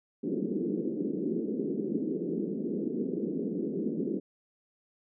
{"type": "band-pass noise", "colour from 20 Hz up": "white", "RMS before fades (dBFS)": -32, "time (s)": [0.23, 4.2], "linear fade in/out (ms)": 10, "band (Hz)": [180, 410], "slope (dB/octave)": 48, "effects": []}